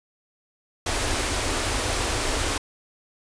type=band-stop noise; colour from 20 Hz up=pink; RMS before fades=-25 dBFS; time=0.86-2.58 s; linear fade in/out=5 ms; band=120 to 240 Hz; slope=48 dB/octave; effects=resampled to 22050 Hz